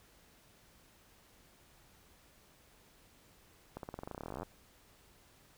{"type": "accelerating click train", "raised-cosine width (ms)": 1, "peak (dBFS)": -28, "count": 24, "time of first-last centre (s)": [3.77, 4.431], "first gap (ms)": 62, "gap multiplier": 0.92, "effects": ["pink hiss -64 dBFS RMS until 5.57 s"]}